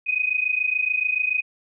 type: tone pair together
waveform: sine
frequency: 2489 / 2516 Hz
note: D#7 / D#7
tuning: 0 / +19 cents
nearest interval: unison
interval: 19 cents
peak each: -23 dBFS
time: 0.06-1.42 s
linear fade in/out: 20 ms
effects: none